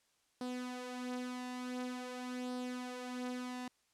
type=tone with flanger; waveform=sawtooth; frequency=250 Hz; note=B3; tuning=21 cents sharp; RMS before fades=-42 dBFS; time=0.41-3.68 s; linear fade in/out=2 ms; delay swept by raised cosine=0.21 to 5.11 ms; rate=0.47 Hz; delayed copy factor=+0.55; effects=white hiss -75 dBFS RMS until 3.93 s + low-pass 9000 Hz 12 dB/octave